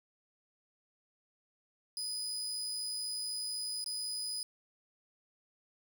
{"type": "tone with dropouts", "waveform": "30% pulse", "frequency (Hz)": 4978, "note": "D#8", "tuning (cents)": 0, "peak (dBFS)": -33, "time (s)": [1.97, 4.43], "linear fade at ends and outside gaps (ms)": 1, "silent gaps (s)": [3.842, 3.861], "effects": []}